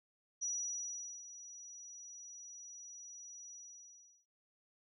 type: tone with ADSR envelope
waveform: sine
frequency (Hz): 5840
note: F#8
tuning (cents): -24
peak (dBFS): -35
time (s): 0.41-4.26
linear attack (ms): 19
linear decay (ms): 800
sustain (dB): -14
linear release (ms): 730
effects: none